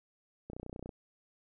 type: click train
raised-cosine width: 2 ms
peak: -29 dBFS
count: 13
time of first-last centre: 0.5-0.892 s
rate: 30.6 Hz
effects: none